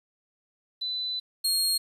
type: tone pair in turn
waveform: sine / sawtooth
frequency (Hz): 4000 / 4258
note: B7 / C8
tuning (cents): +21 / +30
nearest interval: minor second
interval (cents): 109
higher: second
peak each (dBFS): -28 / -20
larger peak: second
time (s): 0.81-1.2 / 1.44-1.78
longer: first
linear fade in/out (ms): 10
effects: resampled to 32000 Hz + 9-bit

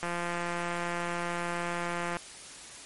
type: click train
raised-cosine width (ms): 0.5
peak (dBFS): -18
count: 371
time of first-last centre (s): 0.03-2.169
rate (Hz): 173
effects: white hiss -46 dBFS RMS until 2.85 s + MP3 48 kbps

